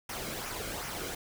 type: noise with flanger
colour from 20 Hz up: pink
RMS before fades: -38 dBFS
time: 0.09-1.15 s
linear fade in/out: 5 ms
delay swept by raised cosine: 0.24 to 1.14 ms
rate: 2.6 Hz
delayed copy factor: -0.5
effects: none